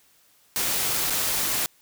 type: noise with dropouts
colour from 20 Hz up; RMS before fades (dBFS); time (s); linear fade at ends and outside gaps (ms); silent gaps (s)
white; -25; 0.56-1.66; 0; 1.1-1.105
effects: white hiss -60 dBFS RMS until 1.81 s